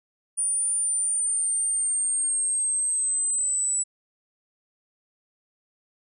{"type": "exponential sweep", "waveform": "sine", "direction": "down", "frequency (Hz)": [9397, 7902], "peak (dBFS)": -22, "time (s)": [0.37, 3.84], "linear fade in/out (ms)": 20, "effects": []}